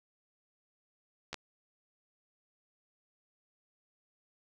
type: clicks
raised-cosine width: 0.2 ms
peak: -21 dBFS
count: 2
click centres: 1.33 / 1.343 s
effects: none